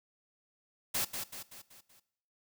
white noise with echo, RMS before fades -32 dBFS, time 0.94-1.05 s, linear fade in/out 10 ms, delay 190 ms, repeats 5, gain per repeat -6 dB, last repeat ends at 2 s, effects noise-tail reverb RT60 0.7 s tail -18 dB re dry

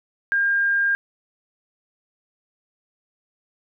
sine tone, 1607 Hz, G6, 43 cents sharp, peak -17 dBFS, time 0.32-0.95 s, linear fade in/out 0 ms, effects none

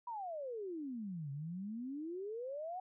sine exponential two-way sweep, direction down then up, 987.8 to 135.8 to 760 Hz, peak -40 dBFS, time 0.07-2.8 s, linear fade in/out 5 ms, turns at 1.31 s, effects none

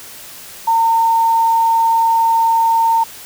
sine tone, 911 Hz, A#5, 40 cents flat, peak -10 dBFS, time 0.67-3.04 s, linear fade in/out 10 ms, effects white hiss -35 dBFS RMS until 3.25 s

